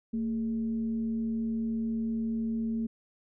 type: tone with frequency modulation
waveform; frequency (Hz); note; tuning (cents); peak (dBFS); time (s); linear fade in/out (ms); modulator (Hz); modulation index
sine; 226.1; A3; +47; -28; 0.13-2.87; 10; 189; 0.25
effects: none